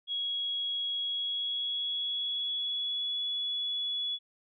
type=tone with pitch glide; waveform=sine; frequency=3322 to 3398 Hz; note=G#7 to G#7; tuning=0 to +39 cents; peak=-30 dBFS; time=0.07-4.19 s; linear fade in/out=50 ms; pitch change=+39 cents; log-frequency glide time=1-3.2 s; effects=none